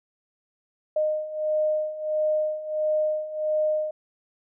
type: beating tone pair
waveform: sine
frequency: 614 / 615.5 Hz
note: D#5 / D#5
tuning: -23 / -19 cents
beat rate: 1.5 Hz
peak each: -28 / -24 dBFS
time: 0.96-3.91 s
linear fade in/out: 5 ms
effects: none